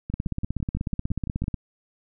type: two click trains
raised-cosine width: 5 ms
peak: -14 / -19 dBFS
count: 24 / 9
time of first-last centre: 0.14-1.542 / 0.1-1.44 s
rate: 16.4 / 5.97 Hz
effects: none